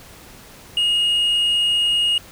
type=tone with tanh clipping; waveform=sine; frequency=2865 Hz; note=F7; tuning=44 cents sharp; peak=-16 dBFS; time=0.77-2.18 s; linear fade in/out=2 ms; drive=2 dB; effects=pink hiss -43 dBFS RMS until 2.31 s